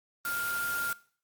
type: tone in noise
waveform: sine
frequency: 1401 Hz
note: F6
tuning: 5 cents sharp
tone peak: -31 dBFS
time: 0.25-0.93 s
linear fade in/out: 2 ms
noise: white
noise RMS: -37 dBFS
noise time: 0.25-0.93 s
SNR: +3 dB
effects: noise-tail reverb RT60 0.5 s tail -21 dB re dry + Opus 32 kbps